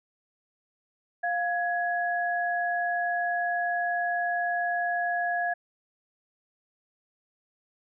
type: tone pair together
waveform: sine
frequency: 702 / 1673.5 Hz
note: F5 / G#6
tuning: +9 / +13 cents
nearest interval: octave + minor third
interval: 1504 cents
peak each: -27 / -29 dBFS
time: 1.23-5.54 s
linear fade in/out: 10 ms
effects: none